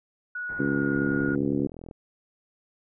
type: tone with pitch glide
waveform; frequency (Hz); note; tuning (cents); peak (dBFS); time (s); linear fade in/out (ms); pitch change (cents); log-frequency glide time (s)
sine; 1463 to 1437.9; F#6 to F#6; -20 to -50; -30; 0.35-1.35; 5; -30; 0.45-0.8
type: low-pass noise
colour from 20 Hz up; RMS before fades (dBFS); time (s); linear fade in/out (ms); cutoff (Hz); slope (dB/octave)
pink; -45; 0.49-1.36; 2; 1900; 48
type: harmonic tone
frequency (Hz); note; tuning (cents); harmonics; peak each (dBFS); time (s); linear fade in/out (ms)
69.9; C#2; +15; 2 / 3 / 4 / 5 / 6 / 7; -32 / -30 / -26 / -30 / -36 / -37; 0.59-1.67; 5
type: click train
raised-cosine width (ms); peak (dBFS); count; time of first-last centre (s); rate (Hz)
2; -28; 38; 1.02-1.912; 41.5
effects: none